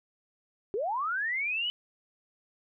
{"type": "linear sweep", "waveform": "sine", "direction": "up", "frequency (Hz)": [370.3, 3014], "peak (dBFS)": -28, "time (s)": [0.74, 1.7], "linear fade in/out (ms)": 0, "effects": []}